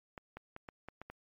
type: clicks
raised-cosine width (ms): 0.5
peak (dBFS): -30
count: 7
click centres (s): 0.178 / 0.37 / 0.564 / 0.688 / 0.886 / 1.016 / 1.1
effects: MP3 64 kbps

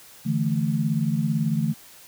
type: chord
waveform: sine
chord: D suspended second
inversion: none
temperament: equal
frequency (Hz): 146.83 / 164.81 / 220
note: D3 / E3 / A3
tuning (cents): 0 / 0 / 0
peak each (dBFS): -25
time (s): 0.25-1.74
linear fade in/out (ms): 20
effects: white hiss -48 dBFS RMS until 2.07 s

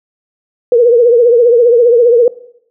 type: tone with vibrato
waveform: sine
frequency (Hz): 474.8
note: A#4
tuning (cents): +32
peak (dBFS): -4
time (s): 0.72-2.28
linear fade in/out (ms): 2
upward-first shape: triangle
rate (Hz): 15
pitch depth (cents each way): 100
effects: noise-tail reverb RT60 0.7 s tail -19 dB re dry

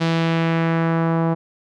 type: tone with low-pass filter sweep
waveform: sawtooth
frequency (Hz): 164.81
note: E3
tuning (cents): 0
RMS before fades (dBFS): -19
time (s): 0-1.35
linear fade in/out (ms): 20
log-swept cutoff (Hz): 4300 to 950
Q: 1.3
effects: none

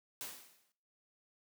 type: noise with exponential decay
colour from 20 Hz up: white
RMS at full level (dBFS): -41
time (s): 0.21-0.72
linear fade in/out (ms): 0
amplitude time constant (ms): 110
effects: noise-tail reverb RT60 0.5 s tail -17 dB re dry + high-pass 150 Hz 12 dB/octave

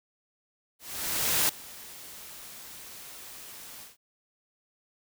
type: noise with ADSR envelope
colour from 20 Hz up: white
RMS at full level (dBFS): -24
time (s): 0.79-3.97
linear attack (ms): 700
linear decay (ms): 4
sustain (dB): -21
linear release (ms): 160
effects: none

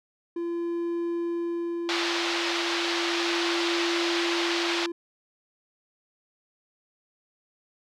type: tone with tremolo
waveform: triangle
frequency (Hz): 341.2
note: F4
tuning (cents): -40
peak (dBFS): -24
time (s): 0.36-4.92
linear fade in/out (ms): 5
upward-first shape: sine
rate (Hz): 0.35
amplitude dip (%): 40
type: band-pass noise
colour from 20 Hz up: white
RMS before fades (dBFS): -29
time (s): 1.89-4.86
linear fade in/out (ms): 0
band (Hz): 590 to 4400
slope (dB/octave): 24
effects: none

